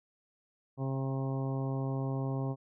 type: harmonic tone with a mistuned harmonic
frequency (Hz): 134.3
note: C3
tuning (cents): +46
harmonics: 1 / 2 / 3 / 4 / 5 / 6 / 7 / 8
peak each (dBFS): -32 / -38 / -42 / -44 / -46 / -48 / -49 / -50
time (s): 0.77-2.56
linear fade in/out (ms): 50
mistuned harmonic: 6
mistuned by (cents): -16
effects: none